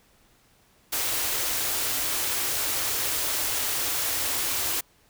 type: band-stop noise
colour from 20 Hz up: white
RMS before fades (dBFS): -27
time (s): 0.92-4.81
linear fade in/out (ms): 10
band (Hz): 140 to 250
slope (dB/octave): 96
effects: pink hiss -61 dBFS RMS until 5.09 s